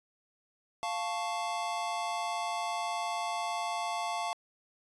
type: chord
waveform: square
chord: F augmented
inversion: none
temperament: equal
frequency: 698.5 / 880 / 1108.7 Hz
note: F5 / A5 / C#6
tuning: 0 / 0 / 0 cents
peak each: -36 / -37 / -39 dBFS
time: 0.83-4.33 s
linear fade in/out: 0 ms
effects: resampled to 22050 Hz